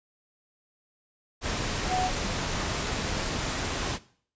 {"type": "tone in noise", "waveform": "sine", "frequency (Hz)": 739, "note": "F#5", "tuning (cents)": -2, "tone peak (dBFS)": -24, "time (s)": [1.88, 2.11], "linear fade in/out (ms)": 50, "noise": "pink", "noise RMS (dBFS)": -30, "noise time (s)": [1.41, 3.99], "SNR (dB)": 3, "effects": ["noise-tail reverb RT60 0.5 s tail -18 dB re dry", "resampled to 16000 Hz"]}